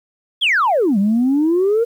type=exponential two-way sweep; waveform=sine; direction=down then up; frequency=3504 to 192 to 478.2 Hz; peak=-11 dBFS; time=0.41-1.85 s; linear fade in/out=20 ms; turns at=0.98 s; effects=tanh soft clip ceiling -9 dBFS + 8-bit